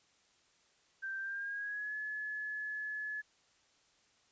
sine tone with pitch glide, 1568 to 1709.9 Hz, G6 to A6, 0 to -50 cents, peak -37 dBFS, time 1.02-3.22 s, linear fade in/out 20 ms, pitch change +150 cents, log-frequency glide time 1.19-1.95 s, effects white hiss -70 dBFS RMS until 4.31 s + resampled to 16000 Hz

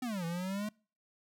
square exponential two-way sweep, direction down then up, 261.6 to 164.81 to 215.1 Hz, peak -35 dBFS, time 0.02-0.69 s, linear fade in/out 5 ms, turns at 0.25 s, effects noise-tail reverb RT60 0.4 s tail -26 dB re dry

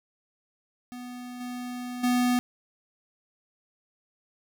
square tone with level steps, 246.9 Hz, B3, in tune, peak -38 / -34 / -22 dBFS, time 0.92-2.39 s, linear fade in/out 0 ms, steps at 1.4 / 2.03 s, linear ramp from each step 10 ms, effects none

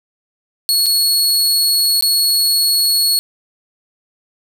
sawtooth tone with dropouts, 4353 Hz, C#8, 32 cents flat, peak -9 dBFS, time 0.69-3.19 s, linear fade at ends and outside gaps 0 ms, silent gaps 0.86-0.865 / 2.01-2.024 s, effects none

